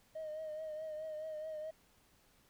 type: tone with vibrato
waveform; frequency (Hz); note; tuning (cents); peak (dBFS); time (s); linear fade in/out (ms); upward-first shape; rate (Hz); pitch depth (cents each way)
triangle; 622.3; D#5; 0; -37; 0.15-1.71; 10; triangle; 4.7; 47
effects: tanh soft clip ceiling -37 dBFS + pink hiss -69 dBFS RMS until 2.49 s